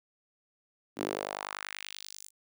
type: tone with high-pass filter sweep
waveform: sawtooth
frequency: 50.2 Hz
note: G1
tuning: 42 cents sharp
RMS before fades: -39 dBFS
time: 0.96-2.31 s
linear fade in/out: 50 ms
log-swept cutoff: 270 to 8400 Hz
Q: 2
effects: none